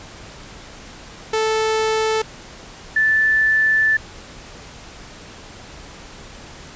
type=tone pair in turn; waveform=sawtooth / sine; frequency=439.1 / 1756.4 Hz; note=A4 / A6; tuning=-4 / -4 cents; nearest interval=2 octaves; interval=2400 cents; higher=second; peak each=-13 dBFS; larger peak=neither; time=1.33-2.22 / 2.96-3.97 s; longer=second; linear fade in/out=5 ms; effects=pink hiss -39 dBFS RMS until 6.75 s + resampled to 16000 Hz